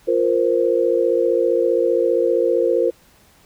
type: chord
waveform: sine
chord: F suspended fourth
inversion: none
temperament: equal with one note detuned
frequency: 349.2 / 466.2 / 521.4 Hz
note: F4 / Bb4 / C5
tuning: 0 / 0 / -6 cents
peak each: -20 / -18 / -19 dBFS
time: 0.07-2.91 s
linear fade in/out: 20 ms
effects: pink hiss -53 dBFS RMS until 3.45 s